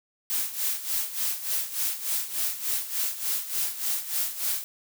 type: noise with tremolo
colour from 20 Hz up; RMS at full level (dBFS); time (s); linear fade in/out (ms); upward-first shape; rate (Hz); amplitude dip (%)
blue; -26; 0.3-4.64; 0; sine; 3.4; 75
effects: none